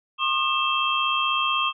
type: tone cluster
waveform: sine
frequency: 1078 / 1214 / 2658 / 3203 Hz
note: C#6 / D#6 / E7 / G7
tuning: -49 / -43 / +14 / +37 cents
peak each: -26 dBFS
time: 0.18-1.73 s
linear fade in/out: 50 ms
effects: none